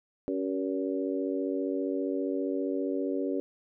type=harmonic tone with a mistuned harmonic; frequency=95 Hz; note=F#2; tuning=46 cents sharp; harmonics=3 / 4 / 5 / 6; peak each=-31 / -33 / -35 / -37 dBFS; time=0.28-3.4 s; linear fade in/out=0 ms; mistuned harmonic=3; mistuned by=-30 cents; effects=none